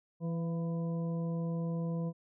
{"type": "harmonic tone with a mistuned harmonic", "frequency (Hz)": 166.6, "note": "E3", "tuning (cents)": 19, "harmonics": [1, 2, 3, 4, 6], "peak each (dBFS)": [-32, -47, -42, -51, -52], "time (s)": [0.2, 2.13], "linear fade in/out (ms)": 50, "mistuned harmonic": 4, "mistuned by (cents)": 35, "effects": []}